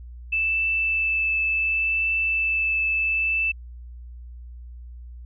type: tone with vibrato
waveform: sine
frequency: 2637 Hz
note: E7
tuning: in tune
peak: -20 dBFS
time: 0.32-3.52 s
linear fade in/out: 10 ms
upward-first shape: triangle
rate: 0.69 Hz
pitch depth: 9 cents each way
effects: added 60 Hz sine -37 dBFS peak until 5.25 s